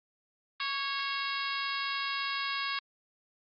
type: harmonic tone with a mistuned harmonic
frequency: 549 Hz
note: C#5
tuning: 17 cents flat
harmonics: 2 / 3 / 4 / 5 / 6 / 7 / 8 / 9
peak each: -36 / -38 / -39 / -40 / -41 / -41 / -42 / -43 dBFS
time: 0.6-2.79 s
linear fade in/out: 2 ms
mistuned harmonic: 2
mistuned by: +28 cents
effects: Opus 24 kbps